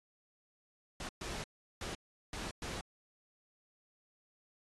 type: noise bursts at uneven times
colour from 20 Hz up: pink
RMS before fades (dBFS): -42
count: 5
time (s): 1-1.09 / 1.21-1.44 / 1.81-1.95 / 2.33-2.51 / 2.62-2.81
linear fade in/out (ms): 2
effects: low-pass 8000 Hz 12 dB/octave + AAC 32 kbps